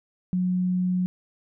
sine tone, 182 Hz, F#3, 28 cents flat, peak -21 dBFS, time 0.33-1.06 s, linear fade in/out 0 ms, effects none

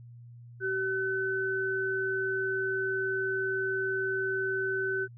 sine tone pair together, 383 / 1513.1 Hz, G4 / F#6, -40 / +38 cents, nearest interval 2 octaves, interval 2378 cents, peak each -31 / -30 dBFS, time 0.6-5.08 s, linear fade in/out 50 ms, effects added 119 Hz sine -46 dBFS peak until 5.17 s

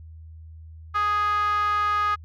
5% pulse tone with band-pass filter, 415.3 Hz, G#4, in tune, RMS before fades -23 dBFS, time 0.94-2.16 s, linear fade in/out 20 ms, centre 1300 Hz, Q 9.4, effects added 80 Hz sine -40 dBFS peak until 2.24 s

